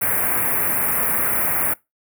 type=band-stop noise; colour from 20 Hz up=white; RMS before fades=-20 dBFS; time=0.01-1.74 s; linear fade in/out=10 ms; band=2300 to 9900 Hz; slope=48 dB/octave; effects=noise-tail reverb RT60 0.2 s tail -22 dB re dry + high-pass 60 Hz 12 dB/octave